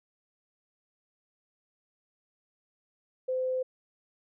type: tone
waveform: sine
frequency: 514 Hz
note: C5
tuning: 31 cents flat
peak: -27 dBFS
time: 3.28-3.63 s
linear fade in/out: 10 ms
effects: none